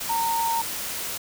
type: tone in noise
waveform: sine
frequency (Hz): 920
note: A#5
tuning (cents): -23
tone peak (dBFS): -22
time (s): 0.09-0.62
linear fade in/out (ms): 10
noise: white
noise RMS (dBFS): -31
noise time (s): 0-1.18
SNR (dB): +6
effects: none